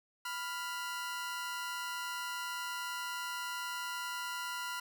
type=tone pair together; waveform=sawtooth; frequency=989 / 1398.7 Hz; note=B5 / F6; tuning=+2 / +2 cents; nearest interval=tritone; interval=600 cents; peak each=-37 / -36 dBFS; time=0.25-4.8 s; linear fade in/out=5 ms; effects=none